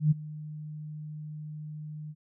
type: tone with ADSR envelope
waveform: sine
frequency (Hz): 152.3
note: D#3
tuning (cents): -37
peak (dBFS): -17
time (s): 0-2.15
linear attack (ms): 110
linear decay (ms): 20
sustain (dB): -20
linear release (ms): 48
effects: none